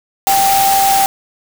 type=tone in noise; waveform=sine; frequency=784 Hz; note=G5; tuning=in tune; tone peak=-10 dBFS; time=0.27-1.06 s; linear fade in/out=0 ms; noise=white; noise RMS=-17 dBFS; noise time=0.27-1.06 s; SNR=+4 dB; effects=none